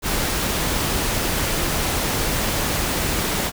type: noise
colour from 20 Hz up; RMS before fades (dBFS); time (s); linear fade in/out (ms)
pink; -22; 0.02-3.52; 50
effects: none